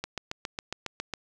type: click train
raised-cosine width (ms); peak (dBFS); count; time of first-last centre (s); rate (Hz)
0.2; -15; 9; 0.04-1.137; 7.29
effects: none